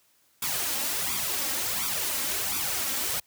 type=noise with flanger; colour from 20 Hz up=white; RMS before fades=-29 dBFS; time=0.42-3.2 s; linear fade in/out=5 ms; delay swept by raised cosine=0.84 to 3.74 ms; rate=1.4 Hz; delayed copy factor=+0.7; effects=white hiss -65 dBFS RMS until 3.26 s + high-pass 60 Hz 12 dB/octave